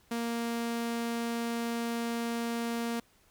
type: tone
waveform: sawtooth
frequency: 233.3 Hz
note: A#3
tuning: 2 cents sharp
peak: -27 dBFS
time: 0.11-3 s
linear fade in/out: 5 ms
effects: pink hiss -65 dBFS RMS until 3.3 s